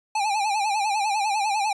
square tone with vibrato, 830.6 Hz, G#5, in tune, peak -22 dBFS, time 0.15-1.73 s, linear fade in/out 5 ms, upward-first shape sine, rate 10 Hz, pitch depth 100 cents each way, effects resampled to 22050 Hz

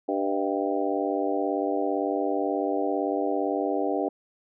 harmonic tone with a mistuned harmonic, 98 Hz, G2, in tune, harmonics 3 / 4 / 5 / 6 / 7 / 8, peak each -29 / -30 / -31 / -32 / -32 / -33 dBFS, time 0.08-4.09 s, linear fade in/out 10 ms, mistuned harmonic 6, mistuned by +60 cents, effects none

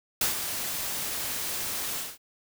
white noise with ADSR envelope, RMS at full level -24 dBFS, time 0.21-2.18 s, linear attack 3 ms, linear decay 130 ms, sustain -8 dB, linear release 210 ms, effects none

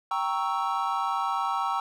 triangle chord, G diminished seventh, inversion none, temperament equal with one note detuned, 784 / 932.3 / 1108.7 / 1314.7 Hz, G5 / Bb5 / Db6 / Fb6, 0 / 0 / 0 / -5 cents, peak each -29 dBFS, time 0.11-1.8 s, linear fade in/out 2 ms, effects none

